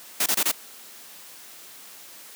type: noise bursts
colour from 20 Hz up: white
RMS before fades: -22 dBFS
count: 4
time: 0.2-0.516 s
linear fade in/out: 5 ms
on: 61 ms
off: 24 ms
effects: white hiss -45 dBFS RMS until 2.35 s + high-pass 200 Hz 12 dB/octave